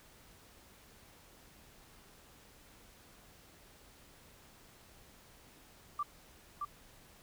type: tone with echo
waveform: sine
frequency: 1174.7 Hz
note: D6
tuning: in tune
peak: -32 dBFS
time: 5.99-6.03 s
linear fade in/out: 5 ms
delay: 620 ms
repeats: 1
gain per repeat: -3 dB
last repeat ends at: 6.65 s
effects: pink hiss -60 dBFS RMS until 7.22 s